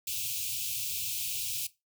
white band-stop noise, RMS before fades -34 dBFS, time 0.07-1.67 s, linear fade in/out 5 ms, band 140 to 2400 Hz, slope 96 dB/octave, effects noise-tail reverb RT60 0.2 s tail -17 dB re dry + high-pass 80 Hz 12 dB/octave

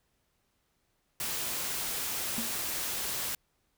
white noise, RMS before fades -34 dBFS, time 1.2-3.35 s, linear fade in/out 2 ms
sine tone with exponential decay, 228.8 Hz, A#3, 32 cents flat, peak -30 dBFS, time 2.38-2.57 s, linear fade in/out 0 ms, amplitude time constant 41 ms
effects pink hiss -75 dBFS RMS until 3.77 s

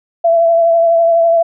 sine tone with vibrato, 670 Hz, E5, 28 cents sharp, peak -7 dBFS, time 0.24-1.43 s, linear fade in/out 10 ms, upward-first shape triangle, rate 12 Hz, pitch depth 27 cents each way, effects none

